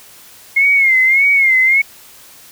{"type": "tone with vibrato", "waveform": "sine", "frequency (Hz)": 2145, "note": "C7", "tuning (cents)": 42, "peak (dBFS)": -8, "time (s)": [0.56, 1.82], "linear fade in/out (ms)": 10, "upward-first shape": "sine", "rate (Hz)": 1.7, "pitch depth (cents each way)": 86, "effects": ["white hiss -41 dBFS RMS until 2.51 s"]}